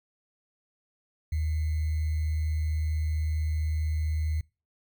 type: tone with sample-and-hold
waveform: sine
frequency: 77.78 Hz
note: D#2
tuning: in tune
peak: -25 dBFS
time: 1.32-4.41 s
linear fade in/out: 5 ms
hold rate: 2100 Hz
effects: noise-tail reverb RT60 0.3 s tail -24 dB re dry